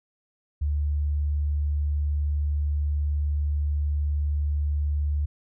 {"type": "tone", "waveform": "sine", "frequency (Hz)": 73.42, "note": "D2", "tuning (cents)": 0, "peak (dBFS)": -22, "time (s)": [0.61, 5.26], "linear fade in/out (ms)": 10, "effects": []}